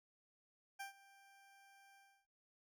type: tone with ADSR envelope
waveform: 20% pulse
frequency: 789 Hz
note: G5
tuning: 11 cents sharp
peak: -39 dBFS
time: 0.79-2.27 s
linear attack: 15 ms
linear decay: 120 ms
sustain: -20 dB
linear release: 310 ms
effects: none